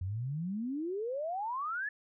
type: exponential sweep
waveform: sine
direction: up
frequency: 86.9 to 1760 Hz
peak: -33 dBFS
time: 0.01-1.89 s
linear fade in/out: 5 ms
effects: none